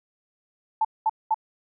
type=tone bursts; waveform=sine; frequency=880 Hz; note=A5; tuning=in tune; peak=-18 dBFS; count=3; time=0.81-1.344 s; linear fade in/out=5 ms; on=38 ms; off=210 ms; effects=none